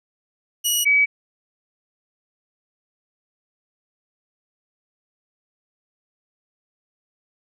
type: tone pair in turn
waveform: 15% pulse / sine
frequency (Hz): 2911 / 2278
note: F#7 / C#7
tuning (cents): -29 / +47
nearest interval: major third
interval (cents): 424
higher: first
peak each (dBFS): -11 / -13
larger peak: first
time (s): 0.64-0.85 / 0.85-1.06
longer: neither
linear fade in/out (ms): 20
effects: none